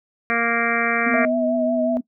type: harmonic tone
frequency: 233 Hz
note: A#3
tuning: 1 cent flat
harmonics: 1 / 2 / 3 / 5 / 6 / 7 / 8 / 9 / 10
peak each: -27 / -27 / -27 / -27 / -27 / -27 / -27 / -27 / -27 dBFS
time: 0.3-1.25 s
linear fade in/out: 0 ms
type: tone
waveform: sine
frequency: 246.9 Hz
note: B3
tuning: in tune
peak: -21 dBFS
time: 1.06-2.01 s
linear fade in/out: 10 ms
type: tone with vibrato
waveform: sine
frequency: 647 Hz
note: E5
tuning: 32 cents flat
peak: -19 dBFS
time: 1.14-1.97 s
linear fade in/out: 0 ms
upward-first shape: triangle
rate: 5.5 Hz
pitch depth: 54 cents each way
effects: noise-tail reverb RT60 0.1 s tail -19 dB re dry